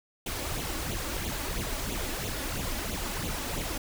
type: noise with flanger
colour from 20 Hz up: pink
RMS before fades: -33 dBFS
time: 0.26-3.78 s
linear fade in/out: 5 ms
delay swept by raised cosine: 0.28 to 3.58 ms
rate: 3 Hz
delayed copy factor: +0.7
effects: none